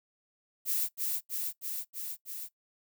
violet noise with echo, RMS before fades -30 dBFS, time 0.65-0.89 s, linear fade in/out 50 ms, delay 320 ms, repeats 5, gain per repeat -2 dB, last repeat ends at 2.49 s, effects noise-tail reverb RT60 0.1 s tail -19 dB re dry

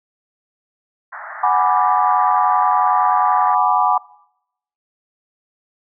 white band-pass noise, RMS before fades -32 dBFS, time 1.12-3.55 s, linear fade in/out 10 ms, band 640 to 1900 Hz, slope 96 dB/octave
sine chord, G# half-diminished seventh, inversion third, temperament equal, 740 / 830.6 / 987.8 / 1174.7 Hz, F#5 / G#5 / B5 / D6, 0 / 0 / 0 / 0 cents, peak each -18 dBFS, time 1.43-3.98 s, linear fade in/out 5 ms
effects noise-tail reverb RT60 0.8 s tail -22 dB re dry

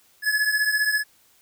square beating tone pair, 1700 / 1715 Hz, G#6 / A6, +40 / -45 cents, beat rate 15 Hz, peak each -22 / -26 dBFS, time 0.22-1.04 s, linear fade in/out 50 ms, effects white hiss -59 dBFS RMS until 1.41 s

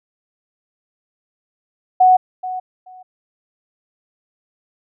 sine tone with echo, 740 Hz, F#5, in tune, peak -7 dBFS, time 2-2.17 s, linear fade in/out 10 ms, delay 430 ms, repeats 2, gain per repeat -15 dB, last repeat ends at 3.03 s, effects none

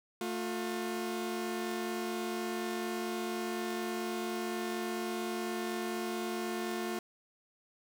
sawtooth tone pair together, 223 / 356.6 Hz, A3 / F4, +23 / +36 cents, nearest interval minor sixth, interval 813 cents, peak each -34 / -32 dBFS, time 0.21-6.99 s, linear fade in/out 2 ms, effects none

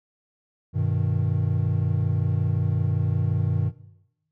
triangle chord, G augmented, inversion none, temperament equal, 98 / 123.47 / 155.56 Hz, G2 / B2 / D#3, 0 / 0 / 0 cents, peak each -22 / -24 / -24 dBFS, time 0.73-3.72 s, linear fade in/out 50 ms, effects noise-tail reverb RT60 0.9 s tail -18 dB re dry

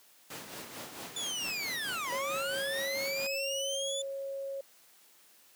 pink noise with tremolo, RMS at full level -41 dBFS, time 0.3-3.27 s, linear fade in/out 5 ms, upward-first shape sine, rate 4.5 Hz, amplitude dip 50%
25% pulse linear two-way sweep, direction down then up, 3520 to 954 to 3520 Hz, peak -30 dBFS, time 1.16-4.02 s, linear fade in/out 5 ms, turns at 2.11 s
sine tone, 548 Hz, C#5, 20 cents flat, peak -35 dBFS, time 2.12-4.61 s, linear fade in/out 5 ms
effects white hiss -61 dBFS RMS until 5.55 s + high-pass 200 Hz 12 dB/octave

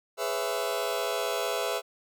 sawtooth chord, C# minor seventh, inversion second, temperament just, 415.8 / 498.9 / 554.4 / 665.2 Hz, G#4 / B4 / C#5 / E5, +2 / +17 / 0 / +16 cents, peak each -30 / -29 / -32 / -28 dBFS, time 0.17-1.82 s, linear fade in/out 50 ms, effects none

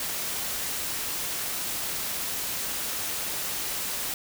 white noise, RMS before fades -31 dBFS, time 0-4.14 s, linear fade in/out 2 ms, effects none

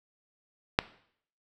click, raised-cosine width 0.3 ms, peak -4 dBFS, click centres 0.789 s, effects noise-tail reverb RT60 0.6 s tail -18 dB re dry

